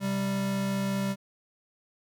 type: tone pair together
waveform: square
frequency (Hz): 130.81 / 196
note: C3 / G3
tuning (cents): 0 / 0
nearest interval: perfect fifth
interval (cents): 700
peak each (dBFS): -36 / -28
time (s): 0-1.16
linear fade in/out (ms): 50
effects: none